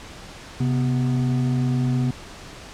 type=tone pair together; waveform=triangle; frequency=130.81 / 247.1 Hz; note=C3 / B3; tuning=0 / +1 cents; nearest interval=major seventh; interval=1101 cents; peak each=-18 / -22 dBFS; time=0.6-2.11 s; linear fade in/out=5 ms; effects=pink hiss -40 dBFS RMS until 2.73 s + low-pass 7000 Hz 12 dB/octave